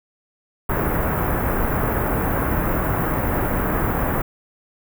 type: band-stop noise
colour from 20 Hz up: pink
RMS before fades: -21 dBFS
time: 0.69-4.22 s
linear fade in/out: 5 ms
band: 1700 to 15000 Hz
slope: 24 dB/octave
effects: none